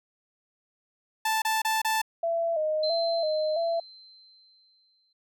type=tone bursts; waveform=sawtooth; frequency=880 Hz; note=A5; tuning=in tune; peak=-20 dBFS; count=4; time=1.25-2.017 s; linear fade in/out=5 ms; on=170 ms; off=29 ms
type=tone with vibrato; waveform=sine; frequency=644 Hz; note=E5; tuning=41 cents flat; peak=-24 dBFS; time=2.23-3.8 s; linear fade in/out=5 ms; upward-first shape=square; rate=1.5 Hz; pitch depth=69 cents each way
type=tone with exponential decay; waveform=sine; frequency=4100 Hz; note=C8; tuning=36 cents flat; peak=-28 dBFS; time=2.83-5.13 s; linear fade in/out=5 ms; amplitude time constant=500 ms
effects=none

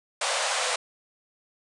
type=band-pass noise; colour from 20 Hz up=pink; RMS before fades=-27 dBFS; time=0.21-0.76 s; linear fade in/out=5 ms; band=490 to 9700 Hz; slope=96 dB/octave; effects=none

